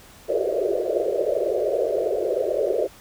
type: band-pass noise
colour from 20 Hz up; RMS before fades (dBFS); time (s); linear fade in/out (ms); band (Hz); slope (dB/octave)
pink; -23; 0.28-2.88; 20; 360 to 650; 96
effects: pink hiss -48 dBFS RMS until 3 s